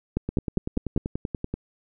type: two click trains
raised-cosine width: 3 ms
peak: -15 / -10 dBFS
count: 14 / 5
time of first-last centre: 0.29-1.54 / 0.17-0.976 s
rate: 10.4 / 4.96 Hz
effects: none